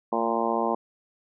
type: harmonic tone with a mistuned harmonic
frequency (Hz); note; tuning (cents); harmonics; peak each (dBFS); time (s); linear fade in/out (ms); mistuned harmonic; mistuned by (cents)
115.4; A#2; -17; 2 / 3 / 4 / 5 / 6 / 7 / 8 / 9; -31 / -31 / -31 / -31 / -31 / -31 / -31 / -31; 0.12-0.75; 5; 2; -23
effects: none